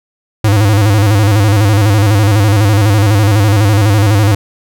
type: tone with vibrato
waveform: square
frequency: 103.83 Hz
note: G#2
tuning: in tune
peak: -7 dBFS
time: 0.44-4.35 s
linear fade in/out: 5 ms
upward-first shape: square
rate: 12 Hz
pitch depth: 83 cents each way
effects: none